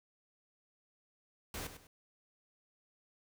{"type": "noise with echo", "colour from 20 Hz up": "pink", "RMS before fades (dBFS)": -42, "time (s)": [1.54, 1.67], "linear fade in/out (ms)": 2, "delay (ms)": 100, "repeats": 2, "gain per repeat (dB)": -10, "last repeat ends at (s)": 1.87, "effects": []}